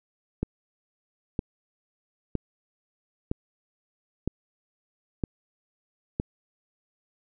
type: click train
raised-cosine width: 3 ms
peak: -13 dBFS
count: 7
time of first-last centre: 0.43-6.199 s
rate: 1.04 Hz
effects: none